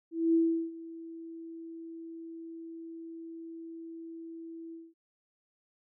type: tone with ADSR envelope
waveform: sine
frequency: 329.6 Hz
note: E4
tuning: in tune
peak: -21 dBFS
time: 0.11-4.94 s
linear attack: 230 ms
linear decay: 370 ms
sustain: -20 dB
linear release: 210 ms
effects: none